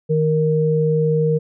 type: tone pair together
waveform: sine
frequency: 156.57 / 466.2 Hz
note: D#3 / A#4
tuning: +11 / 0 cents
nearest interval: octave + perfect fifth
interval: 1889 cents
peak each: -17 dBFS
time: 0.09-1.39 s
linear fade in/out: 20 ms
effects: none